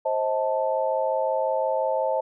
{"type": "chord", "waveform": "sine", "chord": "A diminished", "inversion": "first", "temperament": "just", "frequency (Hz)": [528, 633.6, 880], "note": ["C5", "Eb5", "A5"], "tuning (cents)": [16, 31, 0], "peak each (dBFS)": [-25, -26, -27], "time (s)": [0.05, 2.21], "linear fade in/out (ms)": 10, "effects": []}